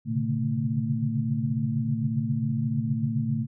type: tone cluster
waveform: sine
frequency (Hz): 115.2 / 131.6 / 139.6 / 146.6 / 224.4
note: A#2 / C3 / C#3 / D3 / A3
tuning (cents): -20 / +10 / +13 / -3 / +34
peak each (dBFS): -30 / -32 / -32 / -31 / -28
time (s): 0.05-3.47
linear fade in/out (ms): 50
effects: none